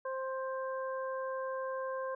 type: harmonic tone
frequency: 526 Hz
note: C5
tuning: 9 cents sharp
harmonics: 1 / 2 / 3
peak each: -36 / -40 / -46 dBFS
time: 0.05-2.15 s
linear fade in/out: 5 ms
effects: none